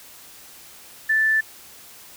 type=tone; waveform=sine; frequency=1760 Hz; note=A6; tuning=in tune; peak=-16 dBFS; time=1.09-1.41 s; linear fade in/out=10 ms; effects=white hiss -45 dBFS RMS until 2.16 s